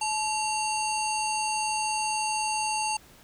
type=harmonic tone with a mistuned harmonic; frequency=916 Hz; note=A#5; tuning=31 cents flat; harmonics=1 / 3 / 5 / 7 / 9 / 10; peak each=-28 / -33 / -35 / -36 / -38 / -38 dBFS; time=0.01-2.97 s; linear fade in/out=5 ms; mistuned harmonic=1; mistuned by=-97 cents; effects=pink hiss -54 dBFS RMS until 3.23 s